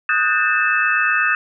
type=tone cluster; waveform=sine; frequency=1250 / 1476 / 1584 / 1793 / 2615 Hz; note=D#6 / F#6 / G6 / A6 / E7; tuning=+8 / -5 / +18 / +32 / -15 cents; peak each=-21 dBFS; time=0.09-1.35 s; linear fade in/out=2 ms; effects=none